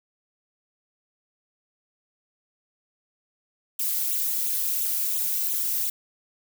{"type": "noise with flanger", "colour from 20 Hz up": "violet", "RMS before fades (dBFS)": -26, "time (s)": [3.79, 5.9], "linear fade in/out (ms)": 5, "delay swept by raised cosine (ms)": [0.28, 2.78], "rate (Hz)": 2.9, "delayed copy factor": 0.85, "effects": []}